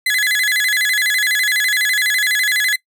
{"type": "tone with vibrato", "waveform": "35% pulse", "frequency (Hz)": 1851, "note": "A#6", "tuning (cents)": -13, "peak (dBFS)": -12, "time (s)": [0.06, 2.76], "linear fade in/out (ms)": 5, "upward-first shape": "square", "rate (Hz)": 12, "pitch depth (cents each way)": 160, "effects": ["noise-tail reverb RT60 0.1 s tail -20 dB re dry"]}